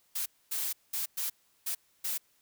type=noise bursts at uneven times; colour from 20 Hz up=blue; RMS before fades=-33 dBFS; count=6; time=0.15-0.26 / 0.51-0.73 / 0.93-1.06 / 1.17-1.3 / 1.66-1.75 / 2.04-2.18 s; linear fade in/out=10 ms; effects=white hiss -69 dBFS RMS until 2.41 s